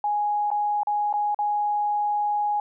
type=tone with dropouts; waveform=sine; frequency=830.6 Hz; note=G#5; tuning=in tune; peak=-21 dBFS; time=0.04-2.6 s; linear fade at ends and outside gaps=2 ms; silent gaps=0.504-0.514 / 0.833-0.871 / 1.128-1.138 / 1.346-1.389 s; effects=none